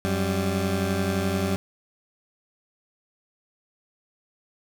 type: tone pair together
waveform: 20% pulse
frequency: 92.29 / 196 Hz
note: F#2 / G3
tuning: -4 / 0 cents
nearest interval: octave + minor second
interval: 1304 cents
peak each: -21 dBFS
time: 0.05-1.56 s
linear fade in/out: 0 ms
effects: none